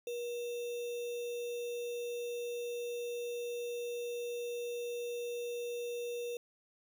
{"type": "tone with sample-and-hold", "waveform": "sine", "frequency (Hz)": 478.6, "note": "A#4", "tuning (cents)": 46, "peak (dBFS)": -36, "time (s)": [0.07, 6.37], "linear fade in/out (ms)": 2, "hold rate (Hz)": 3150, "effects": []}